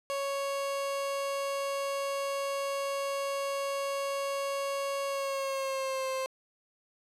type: tone with pitch glide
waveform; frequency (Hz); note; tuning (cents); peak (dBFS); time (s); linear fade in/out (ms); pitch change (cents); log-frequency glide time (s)
30% pulse; 554.4 to 526; C#5 to C5; 0 to +9; -28; 0.1-6.26; 0; -91; 5.07-6.09
effects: low-pass 12000 Hz 12 dB/octave